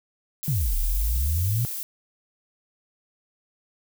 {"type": "noise", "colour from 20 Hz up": "violet", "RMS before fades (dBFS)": -32, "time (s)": [0.43, 1.83], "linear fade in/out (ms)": 0}
{"type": "exponential two-way sweep", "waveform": "sine", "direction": "down then up", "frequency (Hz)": [164.81, 34, 126.5], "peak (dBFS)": -21, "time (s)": [0.48, 1.65], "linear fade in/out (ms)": 0, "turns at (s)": 0.76}
{"effects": []}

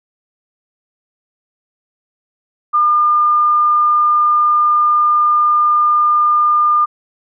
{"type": "tone", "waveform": "sine", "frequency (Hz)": 1206, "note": "D6", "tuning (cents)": 46, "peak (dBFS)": -9, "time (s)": [2.73, 6.86], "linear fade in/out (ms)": 20, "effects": []}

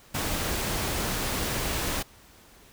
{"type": "noise", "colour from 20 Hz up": "pink", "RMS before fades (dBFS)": -29, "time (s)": [0.14, 2.03], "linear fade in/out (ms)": 10, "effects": ["pink hiss -54 dBFS RMS until 2.72 s"]}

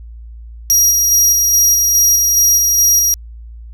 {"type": "tone with tremolo", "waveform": "30% pulse", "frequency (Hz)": 5710, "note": "F8", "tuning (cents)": 37, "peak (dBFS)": -4, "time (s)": [0.7, 3.14], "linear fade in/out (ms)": 0, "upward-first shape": "square", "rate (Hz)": 2.4, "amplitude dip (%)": 25, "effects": ["added 57 Hz sine -30 dBFS peak until 3.73 s"]}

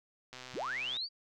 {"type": "click train", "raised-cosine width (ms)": 0.2, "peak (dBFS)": -29, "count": 82, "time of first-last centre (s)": [0.33, 0.968], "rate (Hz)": 127}
{"type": "linear sweep", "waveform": "sine", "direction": "up", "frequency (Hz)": [41.06, 4773], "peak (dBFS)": -34, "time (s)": [0.53, 1.09], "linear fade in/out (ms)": 50}
{"effects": []}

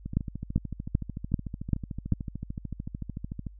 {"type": "two click trains", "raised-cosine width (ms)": 5, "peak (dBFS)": [-11, -22], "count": [6, 47], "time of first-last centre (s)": [[0.17, 2.123], [0.06, 3.467]], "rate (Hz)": [2.56, 13.5], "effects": ["added 50 Hz sine -46 dBFS peak until 3.59 s"]}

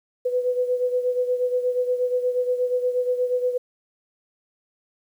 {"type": "beating tone pair", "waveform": "sine", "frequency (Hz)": [496.7, 505.1], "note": ["B4", "B4"], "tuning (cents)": [10, 39], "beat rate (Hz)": 8.4, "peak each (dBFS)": [-21, -27], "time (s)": [0.25, 3.58], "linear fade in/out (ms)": 10, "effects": ["9-bit"]}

